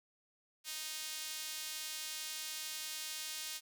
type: tone with high-pass filter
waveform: sawtooth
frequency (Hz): 311.1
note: D#4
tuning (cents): 0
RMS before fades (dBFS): -43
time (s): 0.64-3.61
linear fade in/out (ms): 50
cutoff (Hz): 3700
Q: 0.81
effects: none